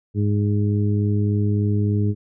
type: harmonic tone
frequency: 103.4 Hz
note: G#2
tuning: 7 cents flat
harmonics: 1 / 2 / 3 / 4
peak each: -18 / -24 / -28 / -30 dBFS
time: 0.14-2.15 s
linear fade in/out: 50 ms
effects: none